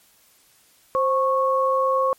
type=tone pair together; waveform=sine; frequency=526 / 1101.1 Hz; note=C5 / C#6; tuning=+9 / -12 cents; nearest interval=octave + minor second; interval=1279 cents; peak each=-20 dBFS; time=0.95-2.13 s; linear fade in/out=0 ms; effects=white hiss -57 dBFS RMS until 2.18 s + MP3 64 kbps